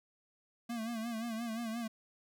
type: tone with vibrato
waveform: square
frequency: 228.6 Hz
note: A#3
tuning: 34 cents flat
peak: -37 dBFS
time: 0.69-1.88 s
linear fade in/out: 10 ms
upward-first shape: sine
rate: 5.7 Hz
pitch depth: 75 cents each way
effects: none